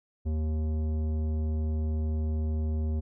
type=tone with tanh clipping; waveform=sine; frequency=77.78 Hz; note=D#2; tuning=in tune; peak=-28 dBFS; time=0.25-3.01 s; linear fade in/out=20 ms; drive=13 dB; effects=none